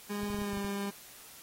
30% pulse tone with pitch glide, 205 to 200.2 Hz, G#3 to G3, -22 to +37 cents, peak -31 dBFS, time 0.09-0.91 s, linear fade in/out 20 ms, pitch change -41 cents, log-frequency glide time 0.42-0.56 s
clicks, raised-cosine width 5 ms, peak -32 dBFS, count 8, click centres 0.233 / 0.302 / 0.345 / 0.388 / 0.418 / 0.533 / 0.572 / 0.647 s
effects white hiss -52 dBFS RMS until 1.42 s + AAC 48 kbps

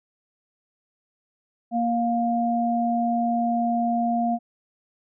sine tone pair together, 234.8 / 704 Hz, A#3 / F5, +13 / +14 cents, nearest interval octave + perfect fifth, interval 1901 cents, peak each -23 dBFS, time 1.71-4.39 s, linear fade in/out 50 ms, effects none

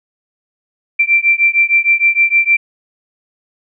sine beating tone pair, 2349 / 2355.5 Hz, D7 / D7, 0 / +5 cents, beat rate 6.5 Hz, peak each -12 dBFS, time 0.99-2.57 s, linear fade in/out 10 ms, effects none

